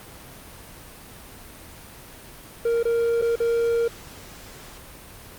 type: tone with dropouts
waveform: triangle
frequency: 465.8 Hz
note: A#4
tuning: 1 cent flat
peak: -17 dBFS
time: 2.65-3.88 s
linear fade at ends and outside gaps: 5 ms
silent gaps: 2.83-2.852 / 3.216-3.221 / 3.357-3.401 s
effects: pink hiss -43 dBFS RMS until 5.38 s + Opus 32 kbps